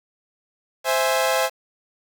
sawtooth chord, C augmented, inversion none, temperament equal, 523.3 / 659.3 / 830.6 Hz, C5 / E5 / G#5, 0 / 0 / 0 cents, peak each -18 / -19 / -21 dBFS, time 0.84-1.5 s, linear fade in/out 50 ms, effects 7-bit

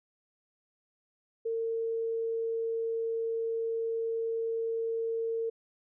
sine tone, 454.9 Hz, A#4, 42 cents flat, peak -29 dBFS, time 1.45-5.5 s, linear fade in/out 10 ms, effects none

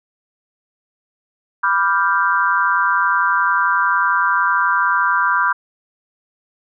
sine chord, G dominant seventh, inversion first, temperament equal, 987.8 / 1174.7 / 1396.9 / 1568 Hz, B5 / D6 / F6 / G6, 0 / 0 / 0 / 0 cents, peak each -19 dBFS, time 1.63-5.53 s, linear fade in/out 10 ms, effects none

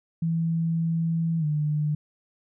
sine tone with pitch glide, 164.81 to 150.26 Hz, E3 to D3, 0 to +40 cents, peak -22 dBFS, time 0.22-1.95 s, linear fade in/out 5 ms, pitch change -160 cents, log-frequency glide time 1.39-1.45 s, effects none

